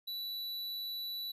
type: tone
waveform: square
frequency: 3951 Hz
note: B7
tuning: in tune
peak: -38 dBFS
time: 0.07-1.32 s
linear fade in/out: 10 ms
effects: resampled to 32000 Hz